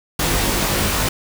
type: noise with comb filter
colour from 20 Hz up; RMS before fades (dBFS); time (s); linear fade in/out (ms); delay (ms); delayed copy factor
pink; -19; 0.19-1.09; 5; 20; +0.75
effects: none